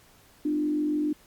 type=tone with frequency modulation; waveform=sine; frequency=300 Hz; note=D4; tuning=37 cents sharp; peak=-23 dBFS; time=0.45-1.13 s; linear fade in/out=5 ms; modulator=46.7 Hz; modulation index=0.49; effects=pink hiss -57 dBFS RMS until 1.26 s + MP3 96 kbps